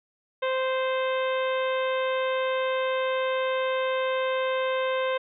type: harmonic tone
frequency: 521 Hz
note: C5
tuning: 7 cents flat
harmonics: 1 / 2 / 3 / 4 / 5 / 6 / 7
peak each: -25 / -31 / -35 / -37 / -39 / -41 / -42 dBFS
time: 0.42-5.18 s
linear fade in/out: 10 ms
effects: none